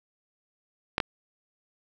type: clicks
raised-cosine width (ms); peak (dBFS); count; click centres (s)
0.3; -8; 2; 0.981 / 1.002
effects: none